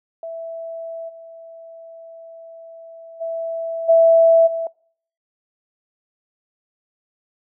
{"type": "tone with level steps", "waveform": "sine", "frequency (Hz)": 660, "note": "E5", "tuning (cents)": 2, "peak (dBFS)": [-27, -36, -22, -8, -20], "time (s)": [0.23, 4.67], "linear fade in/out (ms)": 2, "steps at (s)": [1.08, 3.2, 3.88, 4.46], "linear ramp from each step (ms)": 20, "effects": ["noise-tail reverb RT60 0.6 s tail -26 dB re dry"]}